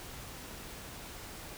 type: silence
effects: pink hiss -46 dBFS RMS until 1.57 s